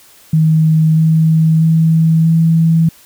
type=tone with pitch steps; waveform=sine; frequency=158.2 / 159.95 / 161.71 / 163.5 Hz; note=D#3 / D#3 / E3 / E3; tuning=+29 / +48 / -33 / -14 cents; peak=-7 dBFS; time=0.33-2.89 s; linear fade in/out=5 ms; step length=640 ms; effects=white hiss -44 dBFS RMS until 3.05 s